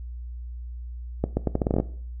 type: accelerating click train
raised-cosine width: 2 ms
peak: -9 dBFS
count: 11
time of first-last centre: 1.24-1.8 s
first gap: 130 ms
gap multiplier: 0.79
effects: noise-tail reverb RT60 0.5 s tail -17 dB re dry + added 60 Hz sine -33 dBFS peak until 2.2 s